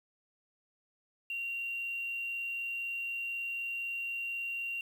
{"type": "tone with quantisation", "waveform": "sine", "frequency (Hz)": 2759, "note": "F7", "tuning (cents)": -22, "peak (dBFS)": -34, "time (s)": [1.3, 4.81], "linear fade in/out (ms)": 2, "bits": 9, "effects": []}